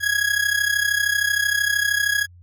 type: tone with amplitude modulation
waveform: 40% pulse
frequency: 1661.2 Hz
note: G#6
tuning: in tune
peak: -14 dBFS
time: 0-2.27 s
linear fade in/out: 50 ms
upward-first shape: sine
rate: 33 Hz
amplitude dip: 75%
effects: added 88 Hz sine -44 dBFS peak until 2.42 s